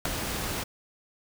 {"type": "noise with ADSR envelope", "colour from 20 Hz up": "pink", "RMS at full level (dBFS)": -23, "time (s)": [0.05, 0.64], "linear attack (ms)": 5, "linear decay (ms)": 4, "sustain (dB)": -9, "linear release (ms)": 12, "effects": []}